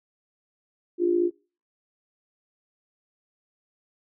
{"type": "tone with amplitude modulation", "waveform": "sine", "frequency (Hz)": 349.2, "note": "F4", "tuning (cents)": 0, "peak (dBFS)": -16, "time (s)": [0.98, 1.31], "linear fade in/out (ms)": 50, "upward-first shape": "sine", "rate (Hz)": 55.3, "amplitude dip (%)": 70, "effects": ["noise-tail reverb RT60 0.4 s tail -26 dB re dry"]}